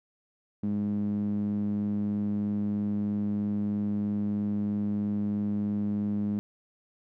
sawtooth tone with band-pass filter, 103.1 Hz, G#2, 12 cents flat, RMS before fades -29 dBFS, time 0.63-6.39 s, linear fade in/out 0 ms, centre 220 Hz, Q 4.6, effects none

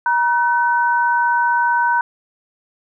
sine tone pair together, 951 / 1515.7 Hz, A#5 / F#6, +34 / +41 cents, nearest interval minor sixth, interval 807 cents, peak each -15 / -18 dBFS, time 0.06-2.01 s, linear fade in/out 2 ms, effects none

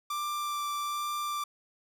45% pulse tone with vibrato, 1178 Hz, D6, 5 cents sharp, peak -31 dBFS, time 0.1-1.44 s, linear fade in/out 5 ms, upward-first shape sine, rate 1.2 Hz, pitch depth 9 cents each way, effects none

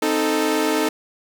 sawtooth chord, A diminished, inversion first, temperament equal, 261.6 / 311.1 / 440 Hz, C4 / Eb4 / A4, 0 / 0 / 0 cents, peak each -22 / -17 / -18 dBFS, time 0.02-0.89 s, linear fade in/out 5 ms, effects none

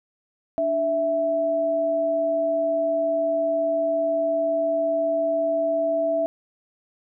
sine tone pair together, 293.7 / 659.3 Hz, D4 / E5, 0 / 0 cents, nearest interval octave + major second, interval 1400 cents, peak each -30 / -20 dBFS, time 0.58-6.26 s, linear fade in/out 0 ms, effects none

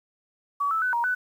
sine tone with pitch steps, 1137 / 1314 / 1500 / 943 / 1494 Hz, C#6 / E6 / F#6 / A#5 / F#6, +44 / -6 / +23 / +20 / +16 cents, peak -22 dBFS, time 0.6-1.15 s, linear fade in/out 10 ms, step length 110 ms, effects 9-bit

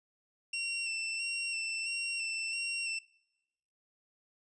sawtooth tone with vibrato, 2711 Hz, E7, 48 cents sharp, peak -30 dBFS, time 0.53-2.99 s, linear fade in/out 5 ms, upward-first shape square, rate 1.5 Hz, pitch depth 21 cents each way, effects noise-tail reverb RT60 1.0 s tail -26 dB re dry + resampled to 22050 Hz

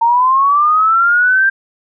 sine linear sweep, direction up, 911 to 1592 Hz, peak -8 dBFS, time 0.01-1.5 s, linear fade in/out 10 ms, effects none

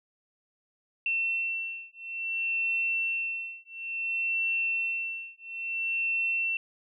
sine beating tone pair, 2699 / 2699.58 Hz, E7 / E7, +40 / +41 cents, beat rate 0.58 Hz, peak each -31 dBFS, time 1.06-6.57 s, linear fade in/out 2 ms, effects none

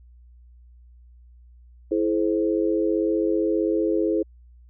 sine chord, E augmented, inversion none, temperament equal with one note detuned, 329.6 / 425 / 523.3 Hz, E4 / G#4 / B#4, 0 / +40 / 0 cents, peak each -22 / -24 / -27 dBFS, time 1.91-4.23 s, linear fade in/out 10 ms, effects added 60 Hz sine -47 dBFS peak until 4.69 s

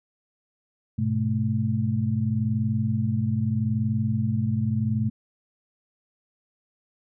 sine tone cluster, 104 / 124.8 / 217.3 Hz, G#2 / B2 / A3, +3 / +19 / -21 cents, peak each -26 dBFS, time 0.98-5.1 s, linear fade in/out 10 ms, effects none

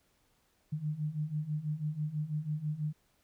sine beating tone pair, 148.3 / 154.4 Hz, D3 / D#3, +17 / -13 cents, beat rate 6.1 Hz, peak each -37 / -34 dBFS, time 0.72-2.93 s, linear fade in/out 10 ms, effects pink hiss -72 dBFS RMS until 3.23 s

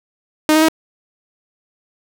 sawtooth tone with pitch steps, 308.3 / 313.7 / 319.2 Hz, D#4 / D#4 / D#4, -16 / +14 / +44 cents, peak -6 dBFS, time 0.49-0.685 s, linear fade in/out 0 ms, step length 65 ms, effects none

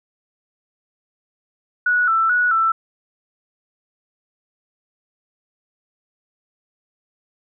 sine tone with vibrato, 1396 Hz, F6, 1 cent flat, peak -14 dBFS, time 1.86-2.72 s, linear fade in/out 5 ms, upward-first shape square, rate 2.3 Hz, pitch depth 84 cents each way, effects none

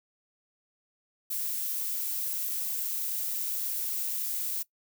violet noise, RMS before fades -32 dBFS, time 1.3-4.63 s, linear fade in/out 10 ms, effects noise-tail reverb RT60 0.1 s tail -20 dB re dry

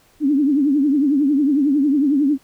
sine tone with vibrato, 284.4 Hz, C#4, 45 cents sharp, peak -13 dBFS, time 0.2-2.38 s, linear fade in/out 50 ms, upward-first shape triangle, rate 11 Hz, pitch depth 160 cents each way, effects pink hiss -55 dBFS RMS until 2.43 s

